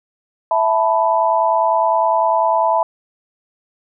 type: chord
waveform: sine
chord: E suspended fourth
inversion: none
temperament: just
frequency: 659.3 / 879 / 988.9 Hz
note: E5 / A5 / B5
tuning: 0 / -2 / +2 cents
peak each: -17 dBFS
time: 0.51-2.83 s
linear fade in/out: 2 ms
effects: none